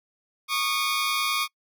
15% pulse tone pair together, 1108.7 / 1218.4 Hz, C#6 / D#6, 0 / -37 cents, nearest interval major second, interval 163 cents, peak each -20 dBFS, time 0.48-1.48 s, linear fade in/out 50 ms, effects noise-tail reverb RT60 0.1 s tail -25 dB re dry

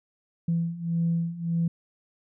sine beating tone pair, 166.7 / 168.4 Hz, E3 / E3, +20 / +37 cents, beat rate 1.7 Hz, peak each -28 / -25 dBFS, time 0.48-1.68 s, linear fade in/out 5 ms, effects tanh soft clip ceiling -17 dBFS

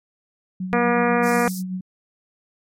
sine tone with tremolo, 185 Hz, F#3, in tune, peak -23 dBFS, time 0.6-1.81 s, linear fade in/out 5 ms, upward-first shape sine, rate 8.1 Hz, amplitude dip 45%
harmonic tone, 239.9 Hz, A#3, 50 cents sharp, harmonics 1 / 2 / 3 / 4 / 5 / 6 / 7 / 8 / 9 / 10, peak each -22 / -21 / -24 / -28 / -26 / -29 / -29 / -30 / -34 / -32 dBFS, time 0.73-1.48 s, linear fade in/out 0 ms
pink high-pass noise, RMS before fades -35 dBFS, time 1.22-1.63 s, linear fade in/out 50 ms, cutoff 4800 Hz, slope 48 dB/octave
effects MP3 64 kbps

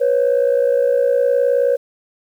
sine tone pair together, 488.8 / 548.1 Hz, B4 / C#5, -18 / -20 cents, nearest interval major second, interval 198 cents, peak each -14 dBFS, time 0-1.77 s, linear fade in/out 20 ms, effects tanh soft clip ceiling -8 dBFS + 8-bit

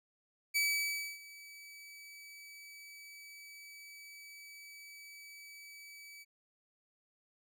sawtooth tone with ADSR envelope, 2292 Hz, D7, 43 cents flat, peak -25 dBFS, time 0.54-6.25 s, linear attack 23 ms, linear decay 620 ms, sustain -22 dB, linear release 32 ms, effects none

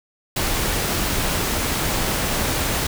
pink noise, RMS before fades -22 dBFS, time 0.36-2.87 s, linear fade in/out 5 ms, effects none

